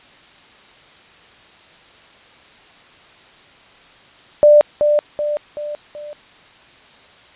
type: tone with echo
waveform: sine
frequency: 593 Hz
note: D5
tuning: 17 cents sharp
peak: -5 dBFS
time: 4.43-4.61 s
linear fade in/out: 0 ms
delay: 380 ms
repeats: 4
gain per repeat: -6 dB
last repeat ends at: 6.13 s
effects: white hiss -46 dBFS RMS until 7.35 s + resampled to 8000 Hz